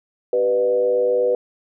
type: tone with frequency modulation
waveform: sine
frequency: 493.9 Hz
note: B4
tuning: in tune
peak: -15 dBFS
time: 0.33-1.35 s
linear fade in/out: 2 ms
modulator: 108 Hz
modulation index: 0.69
effects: none